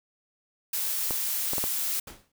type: noise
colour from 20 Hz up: blue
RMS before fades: -29 dBFS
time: 0.73-2 s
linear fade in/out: 5 ms
type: clicks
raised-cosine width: 1 ms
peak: -18 dBFS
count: 4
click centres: 1.108 / 1.534 / 1.582 / 1.64 s
type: noise with exponential decay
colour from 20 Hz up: pink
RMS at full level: -38 dBFS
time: 2.07-2.32 s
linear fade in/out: 5 ms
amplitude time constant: 54 ms
effects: none

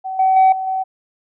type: tone with level steps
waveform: sine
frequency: 759 Hz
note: F#5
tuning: 44 cents sharp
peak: -22 / -10 / -6 / -20 / -17 dBFS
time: 0.04-0.84 s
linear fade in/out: 20 ms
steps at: 0.19 / 0.36 / 0.52 / 0.67 s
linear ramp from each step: 5 ms
effects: tanh soft clip ceiling -6 dBFS

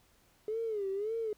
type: tone with vibrato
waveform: triangle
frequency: 420.3 Hz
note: G#4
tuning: 21 cents sharp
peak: -28 dBFS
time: 0.48-1.33 s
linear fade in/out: 2 ms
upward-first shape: sine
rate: 1.8 Hz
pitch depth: 150 cents each way
effects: tanh soft clip ceiling -30 dBFS + pink hiss -67 dBFS RMS until 1.37 s

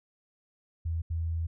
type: tone bursts at uneven times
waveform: sine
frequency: 82.41 Hz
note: E2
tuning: in tune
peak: -28 dBFS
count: 2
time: 0.85-1.02 / 1.1-1.47 s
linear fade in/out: 10 ms
effects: none

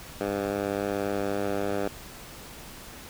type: tone with band-pass filter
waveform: 10% pulse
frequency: 100.4 Hz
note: G2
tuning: 42 cents sharp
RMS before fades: -29 dBFS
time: 0.21-1.88 s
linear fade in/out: 0 ms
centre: 610 Hz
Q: 0.74
effects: pink hiss -44 dBFS RMS until 3.09 s

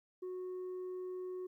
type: tone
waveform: sine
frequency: 367.2 Hz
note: F#4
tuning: 13 cents flat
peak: -37 dBFS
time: 0.22-1.47 s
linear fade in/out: 10 ms
effects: tanh soft clip ceiling -39 dBFS + 13-bit

